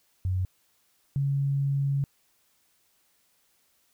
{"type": "tone pair in turn", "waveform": "sine", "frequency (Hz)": [92.5, 139.24], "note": ["F#2", "C#3"], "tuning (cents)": [0, 8], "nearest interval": "perfect fifth", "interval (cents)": 708, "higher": "second", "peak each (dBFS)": [-24, -23], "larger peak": "second", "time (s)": [[0.25, 0.45], [1.16, 2.04]], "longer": "second", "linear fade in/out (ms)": 0, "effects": ["white hiss -68 dBFS RMS until 3.93 s"]}